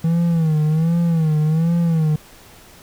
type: tone with vibrato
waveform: triangle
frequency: 161.4 Hz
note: E3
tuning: 36 cents flat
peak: -12 dBFS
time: 0.04-2.16 s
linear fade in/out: 5 ms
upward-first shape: sine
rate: 1.3 Hz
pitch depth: 100 cents each way
effects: pink hiss -45 dBFS RMS until 2.82 s